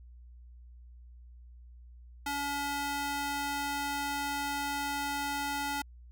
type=tone with high-pass filter; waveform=square; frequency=284.6 Hz; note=C#4; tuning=46 cents sharp; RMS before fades=-34 dBFS; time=2.26-5.82 s; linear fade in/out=5 ms; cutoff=680 Hz; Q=1; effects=added 60 Hz sine -49 dBFS peak until 6.11 s